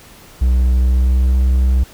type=tone with pitch glide; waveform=triangle; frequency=62.7 to 64.05 Hz; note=B1 to C2; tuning=+27 to -36 cents; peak=-8 dBFS; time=0.41-1.84 s; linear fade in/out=10 ms; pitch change=+37 cents; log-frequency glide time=0.72-1.32 s; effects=pink hiss -42 dBFS RMS until 1.93 s